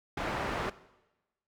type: low-pass noise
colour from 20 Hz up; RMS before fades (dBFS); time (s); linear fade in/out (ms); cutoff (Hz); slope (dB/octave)
white; -34; 0.17-0.7; 5; 1300; 12
effects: noise-tail reverb RT60 1.0 s tail -18 dB re dry